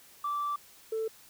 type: tone pair in turn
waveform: sine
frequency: 1166 / 443.2 Hz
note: D6 / A4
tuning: -13 / +13 cents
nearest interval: octave + perfect fourth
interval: 1674 cents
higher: first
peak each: -28 dBFS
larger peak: neither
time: 0.24-0.56 / 0.92-1.08 s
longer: first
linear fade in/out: 5 ms
effects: tanh soft clip ceiling -26 dBFS + white hiss -56 dBFS RMS until 1.29 s